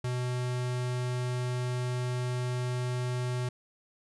square tone, 124.6 Hz, B2, 16 cents sharp, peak -30 dBFS, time 0.04-3.49 s, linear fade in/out 5 ms, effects resampled to 24000 Hz + 12-bit

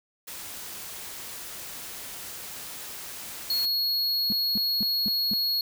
white noise, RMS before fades -39 dBFS, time 0.27-3.66 s, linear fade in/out 10 ms
square tone, 4325 Hz, C#8, 43 cents flat, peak -24 dBFS, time 3.5-5.61 s, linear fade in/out 2 ms
sine tone bursts, 210 Hz, G#3, 19 cents sharp, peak -28 dBFS, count 5, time 4.3-5.335 s, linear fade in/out 0 ms, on 23 ms, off 230 ms
effects none

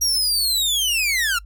sawtooth linear sweep, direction down, 5730 to 1330 Hz, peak -15 dBFS, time 0.01-1.39 s, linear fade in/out 10 ms, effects noise-tail reverb RT60 0.1 s tail -25 dB re dry + added 50 Hz sine -38 dBFS peak until 1.45 s

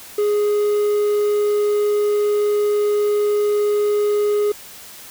triangle tone with quantisation, 415.6 Hz, G#4, 1 cent sharp, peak -13 dBFS, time 0.18-4.52 s, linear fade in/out 5 ms, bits 7, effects white hiss -39 dBFS RMS until 5.1 s

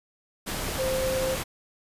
sine tone in noise, 523 Hz, C5, 1 cent flat, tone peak -25 dBFS, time 0.78-1.36 s, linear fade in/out 20 ms, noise pink, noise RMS -31 dBFS, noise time 0.46-1.44 s, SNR +3 dB, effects resampled to 32000 Hz

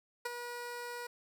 15% pulse tone with ADSR envelope, 482.4 Hz, B4, 41 cents flat, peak -26 dBFS, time 0.25-1.07 s, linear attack 8 ms, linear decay 20 ms, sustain -8 dB, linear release 6 ms, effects none

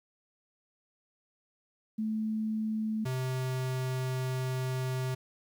sine / square tone pair in turn, 217.9 / 129.33 Hz, A3 / C3, -17 / -20 cents, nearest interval major sixth, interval 903 cents, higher first, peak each -29 / -31 dBFS, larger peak first, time 1.98-3.05 / 3.05-5.15 s, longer second, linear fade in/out 10 ms, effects 11-bit

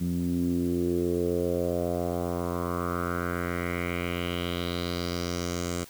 10% pulse tone with low-pass filter sweep, 87.31 Hz, F2, in tune, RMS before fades -29 dBFS, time 0-5.85 s, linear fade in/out 20 ms, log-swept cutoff 200 to 7800 Hz, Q 3.6, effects white hiss -50 dBFS RMS until 5.89 s

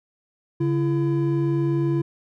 triangle tone pair together, 141.5 / 336.5 Hz, C#3 / E4, +36 / +36 cents, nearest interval octave + minor third, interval 1500 cents, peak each -20 dBFS, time 0.6-2.02 s, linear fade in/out 10 ms, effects none

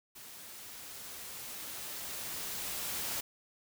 white noise with level ramp, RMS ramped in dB -50 to -36 dBFS, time 0.15-3.21 s, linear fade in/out 10 ms, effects none

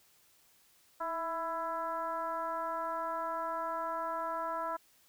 sine tone with frequency modulation, 994 Hz, B5, 11 cents sharp, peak -33 dBFS, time 1-4.77 s, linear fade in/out 10 ms, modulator 337 Hz, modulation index 1.2, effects white hiss -66 dBFS RMS until 5.08 s

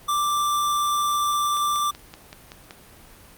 square tone, 1177 Hz, D6, 3 cents sharp, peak -21 dBFS, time 0.08-1.91 s, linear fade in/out 10 ms
click train, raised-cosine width 0.2 ms, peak -21 dBFS, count 7, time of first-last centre 1.57-2.709 s, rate 5.27 Hz
effects pink hiss -48 dBFS RMS until 3.37 s + Opus 32 kbps

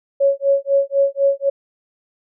sine tone with tremolo, 554.4 Hz, C#5, in tune, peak -10 dBFS, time 0.2-1.5 s, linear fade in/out 10 ms, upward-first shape sine, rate 4 Hz, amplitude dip 100%, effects none

